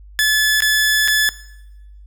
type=tone with dropouts; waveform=sawtooth; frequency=1725 Hz; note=A6; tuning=35 cents flat; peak=-9 dBFS; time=0.19-1.29 s; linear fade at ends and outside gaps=0 ms; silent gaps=0.605-0.622 / 1.077-1.082 s; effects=noise-tail reverb RT60 0.9 s tail -17 dB re dry + added 50 Hz sine -38 dBFS peak until 2.06 s